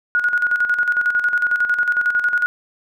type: tone with tremolo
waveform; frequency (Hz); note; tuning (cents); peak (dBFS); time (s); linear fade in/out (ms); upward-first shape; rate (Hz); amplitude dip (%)
sine; 1449; F#6; -37; -13; 0.15-2.46; 0; square; 11; 60
effects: none